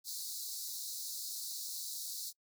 pink high-pass noise, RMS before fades -42 dBFS, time 0.04-2.33 s, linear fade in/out 50 ms, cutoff 3900 Hz, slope 96 dB/octave, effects noise-tail reverb RT60 0.1 s tail -25 dB re dry

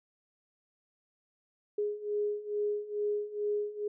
sine beating tone pair, 414.3 / 416.6 Hz, G#4 / G#4, -4 / +5 cents, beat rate 2.3 Hz, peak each -35 / -32 dBFS, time 1.78-3.88 s, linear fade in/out 5 ms, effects none

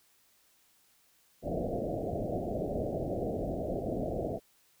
white low-pass noise, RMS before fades -34 dBFS, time 1.42-4.4 s, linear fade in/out 50 ms, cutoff 710 Hz, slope 96 dB/octave, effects white hiss -67 dBFS RMS until 4.8 s

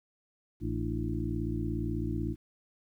harmonic tone with a mistuned harmonic, 56.3 Hz, A1, 40 cents sharp, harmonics 1 / 2 / 3 / 4 / 5 / 6, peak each -36 / -35 / -40 / -39 / -37 / -38 dBFS, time 0.6-2.36 s, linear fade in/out 50 ms, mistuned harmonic 5, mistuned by +110 cents, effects 11-bit

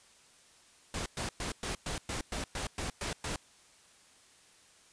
pink noise bursts, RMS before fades -36 dBFS, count 11, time 0.94-3.36 s, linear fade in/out 2 ms, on 120 ms, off 110 ms, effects white hiss -61 dBFS RMS until 4.92 s + resampled to 22050 Hz

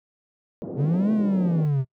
pink band-pass noise, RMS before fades -32 dBFS, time 0.62-1.65 s, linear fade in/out 0 ms, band 170 to 520 Hz, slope 24 dB/octave
triangle linear two-way sweep, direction up then down, 127.1 to 220.2 to 127.1 Hz, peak -17 dBFS, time 0.76-1.85 s, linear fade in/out 50 ms, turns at 1.12 s
effects noise-tail reverb RT60 0.1 s tail -25 dB re dry

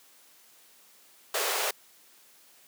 pink high-pass noise, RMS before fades -29 dBFS, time 1.34-1.71 s, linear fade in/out 5 ms, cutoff 380 Hz, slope 96 dB/octave, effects white hiss -58 dBFS RMS until 2.67 s + high-pass 200 Hz 12 dB/octave

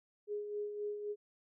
sine tone with tremolo, 415.3 Hz, G#4, in tune, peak -35 dBFS, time 0.27-1.16 s, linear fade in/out 50 ms, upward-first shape sine, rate 3.8 Hz, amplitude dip 50%, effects none

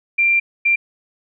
sine tone bursts at uneven times, 2372 Hz, D7, 17 cents sharp, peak -12 dBFS, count 2, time 0.18-0.4 / 0.65-0.76 s, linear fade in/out 10 ms, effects none

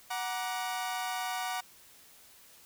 sawtooth chord, Gb augmented, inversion none, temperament equal with one note detuned, 740 / 948.1 / 1174.7 Hz, Gb5 / Bb5 / D6, 0 / +29 / 0 cents, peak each -31 / -35 / -37 dBFS, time 0.1-1.61 s, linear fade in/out 10 ms, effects white hiss -57 dBFS RMS until 2.65 s

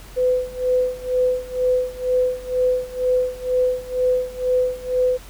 sine tone with tremolo, 504 Hz, B4, 35 cents sharp, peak -14 dBFS, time 0.16-5.18 s, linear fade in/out 20 ms, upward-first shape sine, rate 2.1 Hz, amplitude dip 90%, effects added 46 Hz sine -40 dBFS peak until 5.29 s + pink hiss -44 dBFS RMS until 5.29 s

